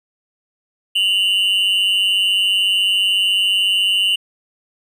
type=tone pair together; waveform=triangle; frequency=2800 / 2994 Hz; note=F7 / F#7; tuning=+4 / +20 cents; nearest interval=minor second; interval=116 cents; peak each=-15 dBFS; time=0.95-4.16 s; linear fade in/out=10 ms; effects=none